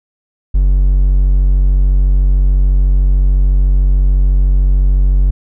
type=tone; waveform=triangle; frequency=46.89 Hz; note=F#1; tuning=24 cents sharp; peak=-5 dBFS; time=0.54-5.31 s; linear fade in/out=10 ms; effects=none